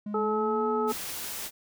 triangle tone with pitch glide, 208.3 to 237.9 Hz, G#3 to A#3, +5 to +35 cents, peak -30 dBFS, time 0.06-0.93 s, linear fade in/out 5 ms, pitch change +230 cents, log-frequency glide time 0.21-0.69 s
harmonic tone, 429.7 Hz, A4, 41 cents flat, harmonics 1 / 2 / 3, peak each -27 / -32 / -31 dBFS, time 0.14-0.92 s, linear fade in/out 5 ms
white noise, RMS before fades -36 dBFS, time 0.87-1.51 s, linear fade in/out 50 ms
effects none

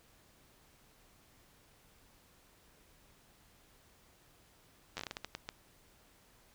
slowing click train, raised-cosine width 0.2 ms, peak -22 dBFS, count 11, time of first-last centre 4.97-5.49 s, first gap 10 ms, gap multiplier 1.34, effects pink hiss -65 dBFS RMS until 6.54 s

